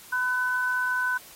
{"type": "tone pair together", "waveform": "sine", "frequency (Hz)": [1005.1, 1506], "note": ["B5", "F#6"], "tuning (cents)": [30, 30], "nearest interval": "perfect fifth", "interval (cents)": 700, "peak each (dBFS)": [-30, -24], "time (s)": [0.12, 1.18], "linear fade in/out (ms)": 10, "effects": ["white hiss -48 dBFS RMS until 1.35 s", "AAC 48 kbps"]}